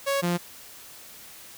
sawtooth tone pair in turn, 554.4 / 174.63 Hz, C#5 / F3, 0 / 0 cents, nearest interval octave + minor sixth, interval 2000 cents, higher first, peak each -19 dBFS, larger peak neither, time 0.06-0.22 / 0.22-0.38 s, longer neither, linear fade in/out 20 ms, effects white hiss -46 dBFS RMS until 1.57 s

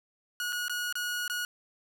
sawtooth tone with dropouts, 1452 Hz, F#6, 33 cents flat, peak -27 dBFS, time 0.4-1.45 s, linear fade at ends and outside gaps 1 ms, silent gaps 0.524-0.528 / 0.682-0.696 / 0.926-0.954 / 1.279-1.298 s, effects none

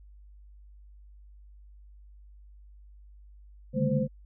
sine tone cluster, 140.8 / 149.7 / 203.8 / 224.7 / 517 Hz, C#3 / D3 / G#3 / A3 / C5, +27 / +33 / -32 / +37 / -21 cents, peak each -30 dBFS, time 3.73-4.08 s, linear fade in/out 50 ms, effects added 50 Hz sine -49 dBFS peak until 4.25 s

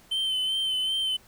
triangle tone with vibrato, 3080 Hz, G7, 31 cents flat, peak -23 dBFS, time 0.11-1.17 s, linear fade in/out 10 ms, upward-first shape sine, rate 2.6 Hz, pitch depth 30 cents each way, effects pink hiss -56 dBFS RMS until 1.27 s

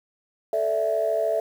sine chord, A suspended fourth, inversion none, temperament just, 440 / 586.7 / 660 Hz, A4 / D5 / E5, 0 / -2 / +2 cents, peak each -27 / -27 / -22 dBFS, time 0.53-1.4 s, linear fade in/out 2 ms, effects tanh soft clip ceiling -13 dBFS + 8-bit

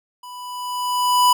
square tone with level ramp, 990 Hz, B5, 4 cents sharp, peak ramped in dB -36 to -11 dBFS, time 0.23-1.33 s, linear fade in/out 5 ms, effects none

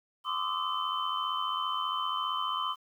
sine tone cluster, 1029 / 1132 / 1207 / 1298 / 3065 Hz, C6 / C#6 / D6 / E6 / G7, -29 / +36 / +47 / -27 / -40 cents, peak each -34 / -37 / -35 / -39 / -36 dBFS, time 0.24-2.76 s, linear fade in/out 50 ms, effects 10-bit

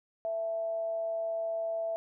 sine tone with amplitude modulation, 663 Hz, E5, 10 cents sharp, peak -29 dBFS, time 0.25-1.96 s, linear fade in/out 0 ms, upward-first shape sine, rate 210 Hz, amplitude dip 25%, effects none

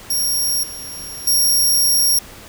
15% pulse tone with level steps, 5588 Hz, F8, in tune, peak -11 / -24 / -7 dBFS, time 0.1-2.19 s, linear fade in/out 5 ms, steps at 0.63 / 1.27 s, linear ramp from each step 5 ms, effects pink hiss -39 dBFS RMS until 2.48 s

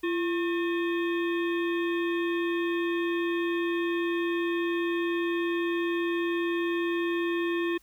harmonic tone with a mistuned harmonic, 360.5 Hz, F#4, 45 cents flat, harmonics 1 / 3 / 5 / 7 / 9 / 10, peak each -26 / -38 / -36 / -39 / -45 / -48 dBFS, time 0.03-7.78 s, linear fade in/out 10 ms, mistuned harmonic 1, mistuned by -95 cents, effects added 50 Hz sine -63 dBFS peak until 7.82 s + white hiss -63 dBFS RMS until 7.82 s

